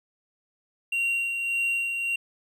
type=tone with tremolo; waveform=triangle; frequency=2756 Hz; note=F7; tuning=24 cents flat; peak=-21 dBFS; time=0.92-2.16 s; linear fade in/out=5 ms; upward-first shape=sine; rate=1.7 Hz; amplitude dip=40%; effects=none